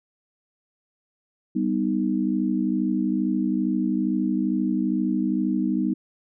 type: chord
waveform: sine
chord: G augmented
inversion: none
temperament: equal with one note detuned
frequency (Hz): 196 / 248.8 / 311.1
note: G3 / B3 / D#4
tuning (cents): 0 / +13 / 0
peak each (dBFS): -25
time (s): 1.55-5.94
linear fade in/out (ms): 10
effects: none